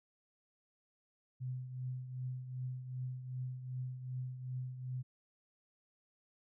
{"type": "tone with tremolo", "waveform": "sine", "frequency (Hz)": 127.5, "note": "C3", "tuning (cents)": -44, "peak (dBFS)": -36, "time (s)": [1.4, 5.03], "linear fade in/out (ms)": 20, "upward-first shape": "triangle", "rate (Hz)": 2.6, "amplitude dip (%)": 65, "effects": []}